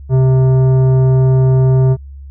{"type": "tone with tanh clipping", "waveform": "sine", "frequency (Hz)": 130.81, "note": "C3", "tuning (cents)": 0, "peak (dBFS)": -9, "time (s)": [0.09, 1.97], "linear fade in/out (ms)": 50, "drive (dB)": 12, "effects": ["added 69 Hz sine -29 dBFS peak until 2.3 s"]}